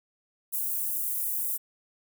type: high-pass noise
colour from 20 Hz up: white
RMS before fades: -30 dBFS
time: 0.52-1.58 s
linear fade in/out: 20 ms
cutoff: 10000 Hz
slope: 24 dB/octave
effects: none